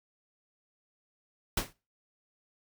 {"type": "noise with exponential decay", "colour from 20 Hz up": "pink", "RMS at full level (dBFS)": -25, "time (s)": [1.57, 1.73], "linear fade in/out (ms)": 5, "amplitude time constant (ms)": 33, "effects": ["noise-tail reverb RT60 0.3 s tail -21 dB re dry"]}